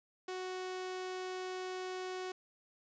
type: tone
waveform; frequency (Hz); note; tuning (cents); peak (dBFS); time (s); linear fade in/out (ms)
sawtooth; 370; F#4; 0; -35; 0.28-2.32; 5
effects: resampled to 16000 Hz + 11-bit